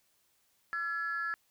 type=tone pair together; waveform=sine; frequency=1349.3 / 1700 Hz; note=E6 / G#6; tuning=+40 / +40 cents; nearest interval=major third; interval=400 cents; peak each=-35 / -33 dBFS; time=0.73-1.34 s; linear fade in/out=0 ms; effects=tanh soft clip ceiling -26 dBFS + white hiss -72 dBFS RMS until 1.5 s